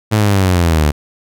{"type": "linear sweep", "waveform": "sawtooth", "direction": "down", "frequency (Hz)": [110, 71.8], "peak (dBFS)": -6, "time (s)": [0.11, 0.92], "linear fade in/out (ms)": 20, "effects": []}